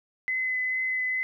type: tone with vibrato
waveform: sine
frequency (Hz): 2028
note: B6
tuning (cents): +45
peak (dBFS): -25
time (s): 0.28-1.23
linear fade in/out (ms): 0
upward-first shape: triangle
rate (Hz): 2.3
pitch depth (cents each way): 13
effects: 11-bit